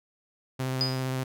sawtooth tone with vibrato, 130.3 Hz, C3, 7 cents flat, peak -24 dBFS, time 0.59-1.24 s, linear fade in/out 10 ms, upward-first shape square, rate 15 Hz, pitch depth 11 cents each way
sine tone with exponential decay, 4951 Hz, D#8, 9 cents flat, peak -21 dBFS, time 0.81-1.07 s, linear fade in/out 0 ms, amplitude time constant 55 ms
effects none

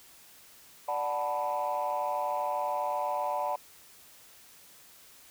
sine chord, B minor seventh, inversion first, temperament equal, 587.3 / 740 / 880 / 987.8 Hz, D5 / F#5 / A5 / B5, 0 / 0 / 0 / 0 cents, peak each -33 dBFS, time 0.88-3.56 s, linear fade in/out 5 ms, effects tanh soft clip ceiling -22 dBFS + white hiss -55 dBFS RMS until 5.3 s

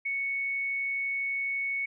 sine tone, 2217 Hz, C#7, in tune, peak -28 dBFS, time 0.05-1.86 s, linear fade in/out 10 ms, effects none

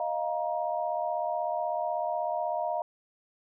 sine chord, Eb suspended second, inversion none, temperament equal with one note detuned, 622.3 / 698.5 / 943.7 Hz, Eb5 / F5 / Bb5, 0 / 0 / +21 cents, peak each -32 / -31 / -34 dBFS, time 0-2.82 s, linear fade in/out 2 ms, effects none

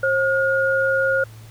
sine tone pair together, 536 / 1430 Hz, C5 / F6, +42 / +41 cents, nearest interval octave + perfect fourth, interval 1699 cents, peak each -19 dBFS, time 0.03-1.24 s, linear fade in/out 5 ms, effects added 111 Hz sine -39 dBFS peak until 1.5 s + pink hiss -49 dBFS RMS until 1.5 s

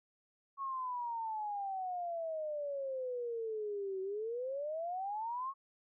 sine exponential two-way sweep, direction down then up, 1108.7 to 375.7 to 1108.7 Hz, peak -36 dBFS, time 0.57-5.54 s, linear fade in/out 50 ms, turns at 4.01 s, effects none

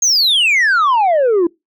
sine exponential sweep, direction down, 6600 to 326.3 Hz, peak -7 dBFS, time 0.02-1.47 s, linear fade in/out 5 ms, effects noise-tail reverb RT60 0.2 s tail -25 dB re dry + tanh soft clip ceiling -9 dBFS

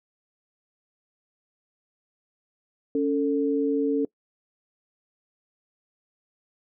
sine tone pair together, 280 / 445.2 Hz, C#4 / A4, +18 / +20 cents, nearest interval minor sixth, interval 802 cents, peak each -23 / -24 dBFS, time 2.95-4.05 s, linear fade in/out 2 ms, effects noise-tail reverb RT60 0.1 s tail -23 dB re dry

